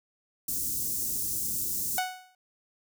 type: band-stop noise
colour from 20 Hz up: white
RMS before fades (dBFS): -31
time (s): 0.48-1.99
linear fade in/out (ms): 5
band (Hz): 330 to 6100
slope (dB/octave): 24
type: tone with exponential decay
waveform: sawtooth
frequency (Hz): 740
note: F#5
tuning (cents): 0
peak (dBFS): -20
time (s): 1.98-2.35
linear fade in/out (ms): 2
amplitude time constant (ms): 79
effects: none